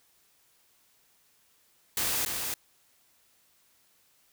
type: noise with echo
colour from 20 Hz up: white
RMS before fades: -29 dBFS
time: 1.97-2.25 s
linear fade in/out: 2 ms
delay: 290 ms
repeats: 1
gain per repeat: -4 dB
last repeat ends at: 2.54 s
effects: white hiss -66 dBFS RMS until 4.32 s